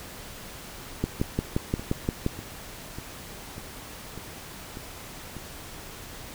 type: two click trains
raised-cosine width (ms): 3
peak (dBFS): -11 / -24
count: 8 / 8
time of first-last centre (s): 1.04-2.264 / 1.2-5.367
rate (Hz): 5.72 / 1.68
effects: pink hiss -42 dBFS RMS until 6.34 s